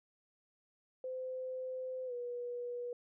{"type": "tone with pitch glide", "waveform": "sine", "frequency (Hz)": [514, 485.4], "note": ["C5", "B4"], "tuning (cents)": [-31, -30], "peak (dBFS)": -38, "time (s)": [1.04, 2.93], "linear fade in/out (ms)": 2, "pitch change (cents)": -99, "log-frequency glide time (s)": [2.06, 2.13], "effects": []}